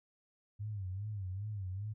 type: tone with vibrato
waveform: sine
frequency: 99.3 Hz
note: G2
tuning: 23 cents sharp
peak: -37 dBFS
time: 0.59-1.94 s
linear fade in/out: 20 ms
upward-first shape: sine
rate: 2.5 Hz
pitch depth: 140 cents each way
effects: none